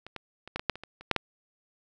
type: clicks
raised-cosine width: 0.3 ms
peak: -26 / -21 / -27 / -15 / -17 / -8 / -25 / -25 / -30 / -7 / -10 dBFS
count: 11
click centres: 0.066 / 0.163 / 0.476 / 0.56 / 0.595 / 0.697 / 0.756 / 0.836 / 1.01 / 1.113 / 1.163 s
effects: none